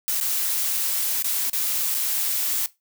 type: noise with dropouts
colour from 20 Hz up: blue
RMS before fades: -24 dBFS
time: 0.08-2.66 s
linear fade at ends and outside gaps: 0 ms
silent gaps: 0.201-0.211 / 1.224-1.244 / 1.497-1.532 / 1.943-1.948 s
effects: noise-tail reverb RT60 0.2 s tail -18 dB re dry